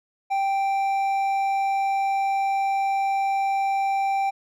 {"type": "tone with hard clipping", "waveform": "triangle", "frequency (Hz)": 784, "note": "G5", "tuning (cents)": 0, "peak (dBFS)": -22, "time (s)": [0.3, 4.31], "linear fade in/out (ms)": 20, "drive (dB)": 9, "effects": []}